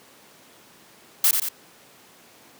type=noise with echo; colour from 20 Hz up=blue; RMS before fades=-17 dBFS; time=1.24-1.31 s; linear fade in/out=2 ms; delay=89 ms; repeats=2; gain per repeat=-5 dB; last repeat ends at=1.488 s; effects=pink hiss -51 dBFS RMS until 2.59 s + high-pass 200 Hz 12 dB/octave